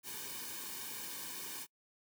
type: noise with comb filter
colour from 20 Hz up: white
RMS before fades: -44 dBFS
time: 0.03-1.67 s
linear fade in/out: 50 ms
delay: 1.5 ms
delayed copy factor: -0.85
effects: noise-tail reverb RT60 0.1 s tail -25 dB re dry